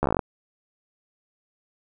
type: slowing click train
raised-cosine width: 1 ms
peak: -8 dBFS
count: 10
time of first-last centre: 0.03-0.192 s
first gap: 13 ms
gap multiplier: 1.08
effects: none